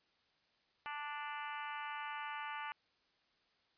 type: harmonic tone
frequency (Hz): 293.7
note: D4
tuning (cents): 0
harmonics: 3 / 4 / 5 / 6 / 7 / 8 / 9 / 10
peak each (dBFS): -45 / -47 / -49 / -51 / -52 / -53 / -54 / -55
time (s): 0.86-2.72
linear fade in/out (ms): 0
effects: white hiss -75 dBFS RMS until 3.77 s + resampled to 11025 Hz